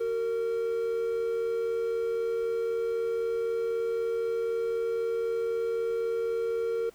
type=tone pair together; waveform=triangle; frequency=376.1 / 460 Hz; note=F#4 / A#4; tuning=+28 / -23 cents; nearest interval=minor third; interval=349 cents; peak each=-35 / -25 dBFS; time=0-6.9 s; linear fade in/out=10 ms; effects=pink hiss -58 dBFS RMS until 6.94 s